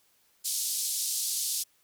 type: band-pass noise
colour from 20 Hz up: white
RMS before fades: -31 dBFS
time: 0.44-1.64 s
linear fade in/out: 20 ms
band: 4100 to 12000 Hz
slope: 24 dB/octave
effects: white hiss -67 dBFS RMS until 1.83 s